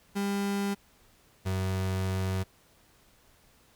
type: tone pair in turn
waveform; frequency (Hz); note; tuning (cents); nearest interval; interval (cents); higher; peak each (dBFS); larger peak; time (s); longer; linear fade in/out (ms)
35% pulse; 200 / 94.39; G3 / F#2; +35 / +35; octave + minor second; 1300; first; -26; neither; 0.15-0.75 / 1.45-2.44; second; 20
effects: pink hiss -62 dBFS RMS until 3.75 s